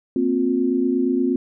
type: chord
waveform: sine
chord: Bb suspended second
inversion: none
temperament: equal with one note detuned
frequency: 233.1 / 261.6 / 356.4 Hz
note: Bb3 / C4 / F4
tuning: 0 / 0 / +35 cents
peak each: -25 / -19 / -22 dBFS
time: 0.16-1.36 s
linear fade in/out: 2 ms
effects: none